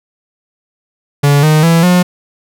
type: tone with pitch steps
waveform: 45% pulse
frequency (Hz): 143.1 / 154.26 / 166.29 / 179.26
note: D3 / D#3 / E3 / F3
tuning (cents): -45 / -15 / +15 / +45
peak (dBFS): -6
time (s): 1.23-2.03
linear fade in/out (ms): 10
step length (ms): 200
effects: none